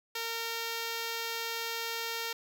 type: tone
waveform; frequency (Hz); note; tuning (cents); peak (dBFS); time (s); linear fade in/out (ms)
5% pulse; 459.5; A#4; -25; -22; 0.15-2.33; 5
effects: none